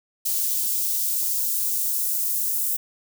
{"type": "noise with high-pass filter sweep", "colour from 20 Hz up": "blue", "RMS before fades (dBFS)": -24, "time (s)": [0.25, 2.77], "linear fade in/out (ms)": 10, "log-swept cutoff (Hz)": [4500, 8000], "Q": 0.76, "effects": []}